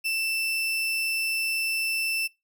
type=tone; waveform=35% pulse; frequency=2662 Hz; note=E7; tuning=16 cents sharp; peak=-23 dBFS; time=0.04-2.28 s; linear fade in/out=20 ms; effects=noise-tail reverb RT60 0.2 s tail -23 dB re dry